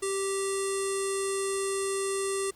square tone with low-pass filter, 390.7 Hz, G4, 6 cents flat, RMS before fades -30 dBFS, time 0.02-2.51 s, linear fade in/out 10 ms, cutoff 8800 Hz, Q 8.3, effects pink hiss -59 dBFS RMS until 2.55 s

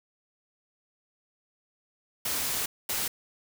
white noise bursts at uneven times, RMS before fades -30 dBFS, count 2, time 2.25-2.66 / 2.89-3.08 s, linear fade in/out 5 ms, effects none

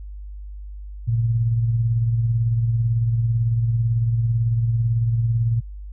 sine tone with tremolo, 115.5 Hz, A#2, 16 cents flat, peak -15 dBFS, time 1.07-5.61 s, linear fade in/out 20 ms, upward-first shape sine, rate 18 Hz, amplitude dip 40%, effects added 50 Hz sine -32 dBFS peak until 5.92 s

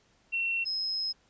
sine tone pair in turn, 2718 / 5131 Hz, F7 / E8, -48 / -48 cents, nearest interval major seventh, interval 1100 cents, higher second, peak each -27 / -29 dBFS, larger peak first, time 0.32-0.65 / 0.65-1.13 s, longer second, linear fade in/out 20 ms, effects pink hiss -66 dBFS RMS until 1.29 s + resampled to 16000 Hz

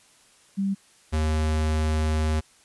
sine / square tone pair in turn, 196 / 77.78 Hz, G3 / D#2, 0 / 0 cents, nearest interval octave + major third, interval 1600 cents, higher first, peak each -22 dBFS, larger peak neither, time 0.57-0.75 / 1.12-2.41 s, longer second, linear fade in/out 20 ms, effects white hiss -57 dBFS RMS until 2.64 s + resampled to 24000 Hz

